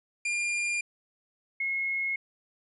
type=tone pair in turn; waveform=45% pulse / sine; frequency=2404 / 2167 Hz; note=D7 / C#7; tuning=+40 / -40 cents; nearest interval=major second; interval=180 cents; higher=first; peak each=-27 dBFS; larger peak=neither; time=0.25-0.81 / 1.6-2.16 s; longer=neither; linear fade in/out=5 ms; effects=resampled to 24000 Hz